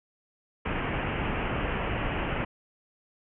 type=low-pass noise; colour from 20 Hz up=pink; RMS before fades=-30 dBFS; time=0.65-2.45 s; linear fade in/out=10 ms; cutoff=3000 Hz; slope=96 dB/octave; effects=none